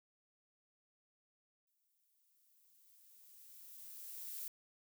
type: noise with exponential growth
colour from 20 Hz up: violet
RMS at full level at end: -44 dBFS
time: 1.67-4.48 s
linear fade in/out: 2 ms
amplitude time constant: 610 ms
effects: none